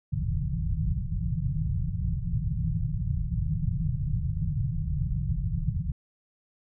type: low-pass noise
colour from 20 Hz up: white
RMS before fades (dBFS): -28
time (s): 0.12-5.92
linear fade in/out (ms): 10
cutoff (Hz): 170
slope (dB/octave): 96
effects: none

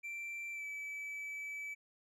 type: tone with pitch glide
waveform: triangle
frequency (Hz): 2349 to 2301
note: D7 to D7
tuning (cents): 0 to -36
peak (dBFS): -39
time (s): 0.03-1.75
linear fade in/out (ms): 20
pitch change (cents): -36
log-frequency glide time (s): 0.52-0.65
effects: none

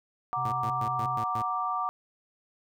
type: chord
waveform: sine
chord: Gb augmented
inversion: none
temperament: equal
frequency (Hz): 740 / 932.3 / 1174.7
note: Gb5 / Bb5 / D6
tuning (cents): 0 / 0 / 0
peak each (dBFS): -33 / -35 / -29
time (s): 0.33-1.89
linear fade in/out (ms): 0
type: tone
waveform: triangle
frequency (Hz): 130.3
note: C3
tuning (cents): -7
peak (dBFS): -35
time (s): 0.36-1.19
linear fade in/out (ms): 20
type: tone bursts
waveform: sawtooth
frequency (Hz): 112.8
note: A2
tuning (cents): +44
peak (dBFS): -31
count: 6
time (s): 0.45-1.42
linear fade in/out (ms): 5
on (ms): 70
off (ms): 110
effects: none

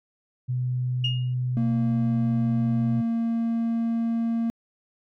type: tone with pitch glide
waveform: sine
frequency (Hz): 125.6 to 124.37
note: B2 to B2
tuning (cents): +30 to +13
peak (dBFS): -23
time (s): 0.48-3.02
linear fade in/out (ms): 20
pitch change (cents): -17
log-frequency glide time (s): 1.41-2.19
type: tone with exponential decay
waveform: sine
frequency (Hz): 2848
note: F7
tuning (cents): +33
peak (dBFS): -21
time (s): 1.04-1.34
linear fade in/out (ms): 5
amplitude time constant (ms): 64
type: tone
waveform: triangle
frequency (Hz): 230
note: A#3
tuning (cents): -23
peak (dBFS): -20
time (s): 1.57-4.5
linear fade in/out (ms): 0
effects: tanh soft clip ceiling -13 dBFS

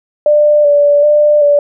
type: tone with vibrato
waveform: sine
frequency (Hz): 587.3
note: D5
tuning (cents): 0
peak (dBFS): -5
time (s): 0.26-1.59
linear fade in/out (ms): 2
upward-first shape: square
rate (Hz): 1.3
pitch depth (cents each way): 23
effects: none

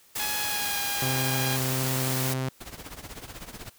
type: noise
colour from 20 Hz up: white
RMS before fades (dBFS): -31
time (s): 0.15-2.34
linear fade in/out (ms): 10
type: tone with pitch glide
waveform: 10% pulse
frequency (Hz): 839 to 811.8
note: G#5 to G#5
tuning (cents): +17 to -40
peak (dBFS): -22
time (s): 0.19-1.57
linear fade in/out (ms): 10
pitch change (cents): -57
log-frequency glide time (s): 0.39-0.82
type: tone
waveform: sawtooth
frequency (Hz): 130.81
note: C3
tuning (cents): 0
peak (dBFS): -23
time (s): 1.02-2.49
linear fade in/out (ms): 2
type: noise with tremolo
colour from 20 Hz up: pink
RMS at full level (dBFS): -38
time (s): 2.6-3.7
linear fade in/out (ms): 10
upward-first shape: triangle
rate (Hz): 16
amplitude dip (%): 85
effects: white hiss -58 dBFS RMS until 3.78 s

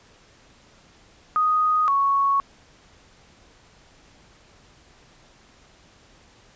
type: tone pair in turn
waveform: sine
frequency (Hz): 1244.5 / 1108.7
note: D#6 / C#6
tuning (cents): 0 / 0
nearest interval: major second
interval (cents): 200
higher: first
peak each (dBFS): -17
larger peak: neither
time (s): 1.36-1.88 / 1.88-2.4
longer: neither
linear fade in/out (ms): 0
effects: pink hiss -54 dBFS RMS until 6.55 s + resampled to 16000 Hz

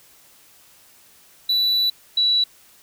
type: tone pair in turn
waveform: triangle / sine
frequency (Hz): 3955 / 3933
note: B7 / B7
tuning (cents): +2 / -8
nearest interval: unison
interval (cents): 10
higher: first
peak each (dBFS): -15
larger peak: neither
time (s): 1.49-1.9 / 2.17-2.44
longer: first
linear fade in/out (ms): 5
effects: white hiss -52 dBFS RMS until 2.82 s

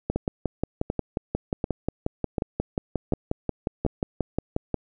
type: two click trains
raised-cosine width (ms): 2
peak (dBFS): -11 / -11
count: 27 / 6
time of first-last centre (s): 0.1-4.743 / 0.16-3.864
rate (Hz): 5.6 / 1.35
effects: none

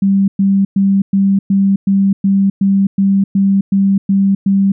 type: tone bursts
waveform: sine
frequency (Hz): 196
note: G3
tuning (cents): 0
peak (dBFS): -8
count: 13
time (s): 0.02-4.72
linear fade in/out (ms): 5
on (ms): 260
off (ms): 110
effects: none

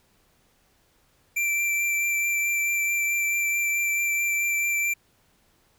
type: tone with vibrato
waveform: square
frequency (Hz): 2349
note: D7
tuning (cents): 0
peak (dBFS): -23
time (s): 1.36-4.94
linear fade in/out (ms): 10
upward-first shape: triangle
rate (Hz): 4.6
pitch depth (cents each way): 14
effects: pink hiss -64 dBFS RMS until 5.78 s

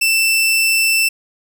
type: tone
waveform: sawtooth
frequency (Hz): 2666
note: E7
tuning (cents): +19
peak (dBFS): -9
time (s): 0.01-1.09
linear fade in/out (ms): 10
effects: none

